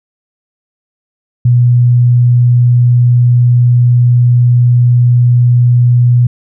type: tone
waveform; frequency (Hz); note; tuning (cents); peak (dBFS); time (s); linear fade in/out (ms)
sine; 122; B2; -21; -4; 1.45-6.27; 5
effects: none